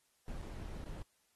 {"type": "noise with dropouts", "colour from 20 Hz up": "brown", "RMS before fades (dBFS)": -44, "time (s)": [0.28, 1.02], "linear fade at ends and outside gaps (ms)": 0, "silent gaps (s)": [[0.413, 0.425], [0.841, 0.859]], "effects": ["white hiss -75 dBFS RMS until 1.35 s", "AAC 32 kbps"]}